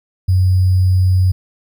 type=tone with sample-and-hold; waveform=sine; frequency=92.5 Hz; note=F#2; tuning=in tune; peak=-9 dBFS; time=0.28-1.32 s; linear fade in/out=10 ms; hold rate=4900 Hz; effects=none